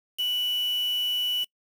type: tone with quantisation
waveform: sine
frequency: 2960 Hz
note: F#7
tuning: in tune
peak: -24 dBFS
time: 0.18-1.45 s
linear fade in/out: 20 ms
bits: 6
effects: noise-tail reverb RT60 0.1 s tail -25 dB re dry